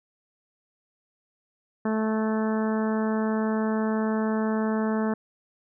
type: harmonic tone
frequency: 218.5 Hz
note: A3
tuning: 12 cents flat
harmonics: 1 / 2 / 3 / 4 / 5 / 6 / 7 / 8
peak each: -24 / -30 / -34 / -36 / -38 / -40 / -41 / -42 dBFS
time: 1.85-5.14 s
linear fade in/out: 5 ms
effects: none